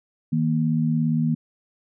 sine tone pair together, 158.3 / 235.8 Hz, D#3 / A#3, +30 / +20 cents, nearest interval perfect fifth, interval 690 cents, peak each -21 / -22 dBFS, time 0.32-1.35 s, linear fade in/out 10 ms, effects none

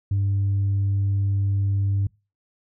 sine tone, 99 Hz, G2, 18 cents sharp, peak -17 dBFS, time 0.11-2.07 s, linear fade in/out 5 ms, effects noise-tail reverb RT60 0.3 s tail -26 dB re dry + tanh soft clip ceiling -17 dBFS

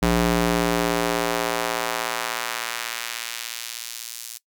square tone with high-pass filter sweep, 58.27 Hz, A#1, in tune, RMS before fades -25 dBFS, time 0.02-4.38 s, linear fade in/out 10 ms, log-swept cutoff 130 to 6500 Hz, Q 0.76, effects noise-tail reverb RT60 0.1 s tail -19 dB re dry

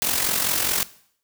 white noise with amplitude modulation, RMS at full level -20 dBFS, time 0.02-0.83 s, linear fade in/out 0 ms, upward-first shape sine, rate 44.9 Hz, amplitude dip 60%, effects noise-tail reverb RT60 0.6 s tail -18 dB re dry

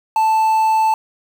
triangle tone with quantisation, 880 Hz, A5, in tune, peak -10 dBFS, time 0.16-0.94 s, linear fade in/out 2 ms, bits 6, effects none

